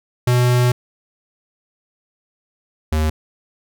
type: tone pair in turn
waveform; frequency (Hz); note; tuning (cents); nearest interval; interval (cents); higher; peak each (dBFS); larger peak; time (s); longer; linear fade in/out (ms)
square; 123.47 / 77.78; B2 / D#2; 0 / 0; minor sixth; 800; first; -13 / -16; first; 0.27-0.72 / 2.92-3.1; first; 5
effects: none